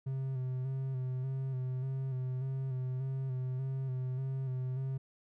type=tone with vibrato; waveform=triangle; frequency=130.81 Hz; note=C3; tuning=in tune; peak=-31 dBFS; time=0.06-4.98 s; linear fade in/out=10 ms; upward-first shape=square; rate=1.7 Hz; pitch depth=34 cents each way; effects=none